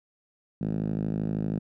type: tone with band-pass filter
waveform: 5% pulse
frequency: 52.8 Hz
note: G#1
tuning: 29 cents sharp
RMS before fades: -29 dBFS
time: 0.61-1.59 s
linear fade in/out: 5 ms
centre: 180 Hz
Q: 2.5
effects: none